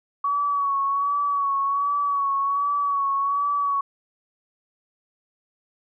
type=tone with vibrato; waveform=sine; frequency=1127 Hz; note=C#6; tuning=28 cents sharp; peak=-20 dBFS; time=0.24-3.81 s; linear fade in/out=5 ms; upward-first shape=sine; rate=1.3 Hz; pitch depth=37 cents each way; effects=none